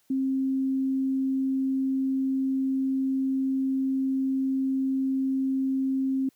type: tone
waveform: sine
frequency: 266.2 Hz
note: C4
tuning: 30 cents sharp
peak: -23 dBFS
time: 0.1-6.29 s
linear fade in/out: 5 ms
effects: white hiss -67 dBFS RMS until 6.35 s + high-pass 80 Hz 12 dB/octave